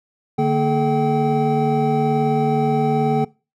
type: tone cluster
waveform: triangle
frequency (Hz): 148.9 / 231.1 / 427.9 / 772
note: D3 / A#3 / A4 / G5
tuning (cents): +24 / -15 / -48 / -27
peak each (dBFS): -19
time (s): 0.38-3.25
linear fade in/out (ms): 10
effects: noise-tail reverb RT60 0.3 s tail -22 dB re dry